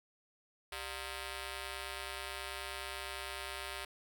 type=ring-modulated tone; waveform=5% pulse; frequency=329.6 Hz; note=E4; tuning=in tune; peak=-26 dBFS; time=0.72-3.85 s; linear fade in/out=5 ms; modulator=265 Hz; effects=none